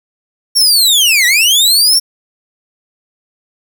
sawtooth linear two-way sweep, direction down then up, 5588 to 1874 to 5588 Hz, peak -4 dBFS, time 0.55-2 s, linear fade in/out 20 ms, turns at 1.26 s, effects none

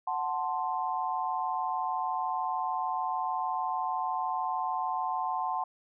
sine chord, F# diminished, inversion none, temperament equal, 740 / 880 / 1046.5 Hz, F#5 / A5 / C6, 0 / 0 / 0 cents, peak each -33 dBFS, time 0.07-5.64 s, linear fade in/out 5 ms, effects none

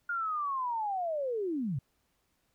sine linear sweep, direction down, 1430 to 117.2 Hz, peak -30 dBFS, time 0.09-1.79 s, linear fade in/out 5 ms, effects pink hiss -75 dBFS RMS until 2.54 s

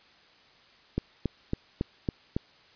click train, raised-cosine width 3 ms, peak -14 dBFS, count 6, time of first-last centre 0.98-2.365 s, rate 3.61 Hz, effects white hiss -58 dBFS RMS until 2.75 s + resampled to 11025 Hz

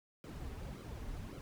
brown noise with flanger, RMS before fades -45 dBFS, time 0.24-1.41 s, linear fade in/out 0 ms, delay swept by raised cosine 1.1 to 6 ms, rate 1.8 Hz, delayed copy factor -0.7, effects none

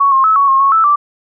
sine tone with pitch steps, 1114 / 1069 / 1298 / 1117 / 1076 / 1102 / 1316 / 1168 Hz, C#6 / C6 / E6 / C#6 / C6 / C#6 / E6 / D6, +8 / +37 / -27 / +13 / +48 / -11 / -3 / -10 cents, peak -7 dBFS, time 0-0.96 s, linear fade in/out 10 ms, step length 120 ms, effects none

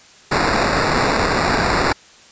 white noise with sample-and-hold, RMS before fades -17 dBFS, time 0.31-1.93 s, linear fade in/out 10 ms, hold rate 3150 Hz, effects white hiss -46 dBFS RMS until 2.31 s + resampled to 16000 Hz

